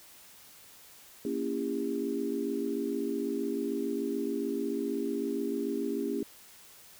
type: chord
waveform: sine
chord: A# diminished seventh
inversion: none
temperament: just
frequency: 233.1 / 279.7 / 335.6 / 402.8 Hz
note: A#3 / C#4 / E4 / G4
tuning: 0 / +16 / +31 / +47 cents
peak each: -36 / -34 / -37 / -34 dBFS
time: 1.25-6.23 s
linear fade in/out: 2 ms
effects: white hiss -54 dBFS RMS until 6.99 s